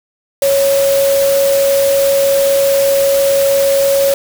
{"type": "tone in noise", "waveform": "sine", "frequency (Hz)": 553, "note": "C#5", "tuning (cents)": -4, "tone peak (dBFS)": -9, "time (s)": [0.42, 4.14], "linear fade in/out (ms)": 2, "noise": "white", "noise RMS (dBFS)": -21, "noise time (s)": [0.42, 4.14], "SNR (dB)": 9, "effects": []}